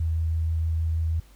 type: tone with vibrato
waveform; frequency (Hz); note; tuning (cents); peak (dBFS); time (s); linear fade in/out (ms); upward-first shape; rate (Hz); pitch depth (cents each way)
sine; 81.1; E2; -28; -22; 0-1.2; 5; sine; 6.3; 9
effects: added 50 Hz sine -50 dBFS peak until 1.35 s + pink hiss -58 dBFS RMS until 1.35 s